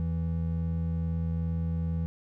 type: tone pair together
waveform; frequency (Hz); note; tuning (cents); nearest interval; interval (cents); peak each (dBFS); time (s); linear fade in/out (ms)
triangle; 83 / 165.43; E2 / E3; +12 / +6; octave; 1194; -28; 0-2.06; 0
effects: none